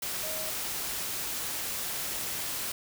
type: tone in noise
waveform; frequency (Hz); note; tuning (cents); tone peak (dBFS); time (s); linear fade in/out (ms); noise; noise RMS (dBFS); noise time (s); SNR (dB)
sine; 627; D#5; +13; -40; 0.23-0.5; 5; white; -34; 0.02-2.72; -9
effects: none